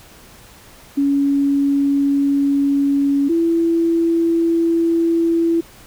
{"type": "tone pair in turn", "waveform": "sine", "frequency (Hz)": [280.4, 333.5], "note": ["C#4", "E4"], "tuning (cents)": [20, 20], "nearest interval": "minor third", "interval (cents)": 300, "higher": "second", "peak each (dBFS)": -13, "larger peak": "neither", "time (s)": [[0.97, 3.29], [3.29, 5.61]], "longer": "neither", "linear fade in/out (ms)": 10, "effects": ["pink hiss -44 dBFS RMS until 5.86 s"]}